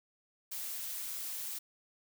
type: noise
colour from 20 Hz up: blue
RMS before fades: -40 dBFS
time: 0.51-1.59 s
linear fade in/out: 10 ms
effects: none